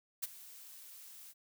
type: noise with ADSR envelope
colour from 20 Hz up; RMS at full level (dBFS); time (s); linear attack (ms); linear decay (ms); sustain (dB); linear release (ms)
blue; -35; 0.22-1.34; 16; 25; -18; 39
effects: none